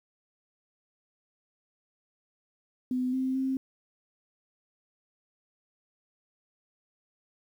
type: tone with pitch steps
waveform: sine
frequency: 253.1 / 260.8 / 264.6 Hz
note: B3 / C4 / C4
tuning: +43 / -5 / +20 cents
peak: -26 dBFS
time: 2.91-3.57 s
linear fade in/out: 2 ms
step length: 220 ms
effects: 10-bit